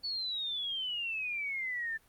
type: exponential sweep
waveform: sine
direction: down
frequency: 4492 to 1760 Hz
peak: -33 dBFS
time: 0.03-1.98 s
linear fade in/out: 20 ms
effects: pink hiss -65 dBFS RMS until 2.08 s + Opus 32 kbps